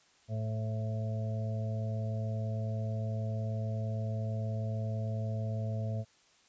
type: harmonic tone with a mistuned harmonic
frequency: 109.2 Hz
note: A2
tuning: 13 cents flat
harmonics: 1 / 2 / 4 / 5 / 6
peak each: -32 / -42 / -50 / -46 / -44 dBFS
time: 0.28-6.05 s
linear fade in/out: 50 ms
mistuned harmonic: 6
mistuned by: +22 cents
effects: white hiss -65 dBFS RMS until 6.48 s + resampled to 16000 Hz